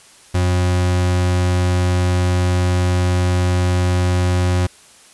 40% pulse tone, 90 Hz, F#2, 47 cents flat, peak -13 dBFS, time 0.34-4.67 s, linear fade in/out 10 ms, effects white hiss -46 dBFS RMS until 5.13 s + resampled to 24000 Hz

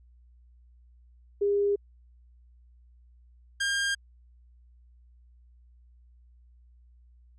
sine / sawtooth tone pair in turn, 405 / 1607 Hz, G#4 / G6, -43 / +43 cents, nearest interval 2 octaves, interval 2386 cents, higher second, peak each -22 dBFS, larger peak neither, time 1.41-1.76 / 3.6-3.95 s, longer neither, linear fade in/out 10 ms, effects added 60 Hz sine -54 dBFS peak until 7.38 s + resampled to 22050 Hz

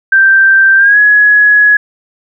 sine tone with pitch glide, 1568 to 1680.5 Hz, G6 to G#6, 0 to +20 cents, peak -3 dBFS, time 0.12-1.77 s, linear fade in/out 5 ms, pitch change +120 cents, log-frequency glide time 0.77-0.98 s, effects none

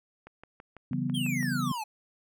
click train, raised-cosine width 0.5 ms, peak -31 dBFS, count 8, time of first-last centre 0.27-1.429 s, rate 6.04 Hz
sine chord, C# half-diminished seventh, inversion none, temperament equal with one note detuned, 138.59 / 164.81 / 190.97 / 246.9 Hz, C#3 / E3 / G3 / B3, 0 / 0 / -45 / 0 cents, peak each -33 / -34 / -35 / -31 dBFS, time 0.91-1.72 s, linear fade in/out 5 ms
square exponential sweep, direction down, 3322 to 828 Hz, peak -33 dBFS, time 1.14-1.84 s, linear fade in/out 10 ms
effects none

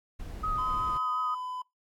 brown noise, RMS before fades -38 dBFS, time 0.19-0.98 s, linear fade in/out 10 ms
sine tone with vibrato, 1256 Hz, D#6, 16 cents sharp, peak -28 dBFS, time 0.43-1.35 s, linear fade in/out 10 ms, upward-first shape triangle, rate 5.5 Hz, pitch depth 21 cents each way
triangle tone with pitch glide, 1018 to 1005.1 Hz, C6 to B5, -48 to +30 cents, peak -32 dBFS, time 0.58-1.62 s, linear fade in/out 5 ms, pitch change -22 cents, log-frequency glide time 0.69-1.18 s
effects noise-tail reverb RT60 0.2 s tail -25 dB re dry + AAC 64 kbps

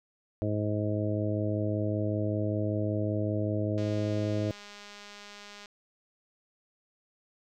harmonic tone, 105.2 Hz, G#2, 23 cents sharp, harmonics 1 / 2 / 3 / 4 / 5 / 6, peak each -30 / -36 / -33 / -39 / -37 / -36 dBFS, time 0.42-4.51 s, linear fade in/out 0 ms
click train, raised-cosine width 0.2 ms, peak -30 dBFS, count 386, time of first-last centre 3.78-5.658 s, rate 205 Hz
effects none

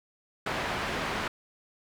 white low-pass noise, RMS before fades -32 dBFS, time 0.46-1.28 s, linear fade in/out 5 ms, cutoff 1900 Hz, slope 12 dB/octave, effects none

